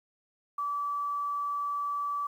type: tone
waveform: sine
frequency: 1154 Hz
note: D6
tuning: 31 cents flat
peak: -29 dBFS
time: 0.58-2.27 s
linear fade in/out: 5 ms
effects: 10-bit